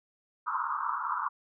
pink band-pass noise, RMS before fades -32 dBFS, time 0.46-1.29 s, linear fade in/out 20 ms, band 920 to 1400 Hz, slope 96 dB/octave, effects none

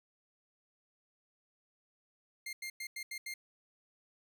sawtooth tone bursts at uneven times, 2112 Hz, C7, 16 cents sharp, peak -36 dBFS, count 6, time 2.46-2.53 / 2.62-2.7 / 2.8-2.87 / 2.96-3.03 / 3.11-3.18 / 3.26-3.34 s, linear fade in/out 5 ms, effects none

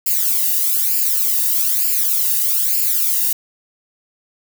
violet noise with flanger, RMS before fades -17 dBFS, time 0.06-3.33 s, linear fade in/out 5 ms, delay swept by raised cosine 0.41 to 1.09 ms, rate 1.1 Hz, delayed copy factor +0.95, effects none

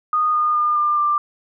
sine tone with pitch steps, 1233 / 1221 / 1209 / 1197.2 / 1185.5 Hz, D#6 / D#6 / D6 / D6 / D6, -16 / -33 / +50 / +33 / +16 cents, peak -15 dBFS, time 0.13-1.18 s, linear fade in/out 2 ms, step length 210 ms, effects none

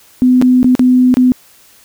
sine tone with dropouts, 252.3 Hz, B3, 37 cents sharp, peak -5 dBFS, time 0.22-1.32 s, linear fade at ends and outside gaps 0 ms, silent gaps 0.415-0.423 / 0.63-0.644 / 0.752-0.794 / 1.141-1.17 s, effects white hiss -45 dBFS RMS until 1.84 s

